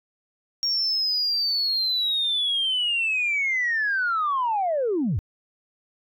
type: linear sweep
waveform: sine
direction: down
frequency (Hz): 5588 to 73.42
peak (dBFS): -20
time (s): 0.63-5.19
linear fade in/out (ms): 0
effects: tanh soft clip ceiling -17 dBFS